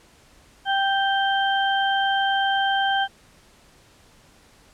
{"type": "harmonic tone", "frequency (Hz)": 784, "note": "G5", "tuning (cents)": 0, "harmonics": [1, 2, 4], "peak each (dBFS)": [-21, -24, -27], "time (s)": [0.65, 3.08], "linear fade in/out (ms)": 50, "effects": ["pink hiss -54 dBFS RMS until 4.73 s", "low-pass 10000 Hz 12 dB/octave"]}